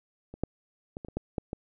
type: clicks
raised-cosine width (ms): 2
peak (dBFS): -29 / -14 / -24 / -26 / -29 / -17 / -16 / -20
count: 8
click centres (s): 0.34 / 0.436 / 0.969 / 1.048 / 1.085 / 1.17 / 1.382 / 1.531
effects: none